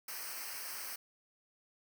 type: noise with comb filter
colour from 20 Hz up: white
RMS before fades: -43 dBFS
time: 0.08-0.96 s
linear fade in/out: 5 ms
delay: 0.28 ms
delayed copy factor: -0.85
effects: none